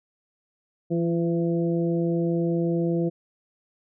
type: harmonic tone with a mistuned harmonic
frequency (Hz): 168.4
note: E3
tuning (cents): +37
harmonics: 1 / 2 / 3 / 4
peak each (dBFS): -24 / -25 / -30 / -38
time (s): 0.9-3.1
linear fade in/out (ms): 20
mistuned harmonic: 2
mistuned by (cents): +18
effects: none